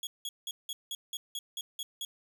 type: tone bursts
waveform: sawtooth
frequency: 3341 Hz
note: G#7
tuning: 10 cents sharp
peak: -32 dBFS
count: 10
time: 0.03-2.05 s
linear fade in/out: 2 ms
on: 40 ms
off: 180 ms
effects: none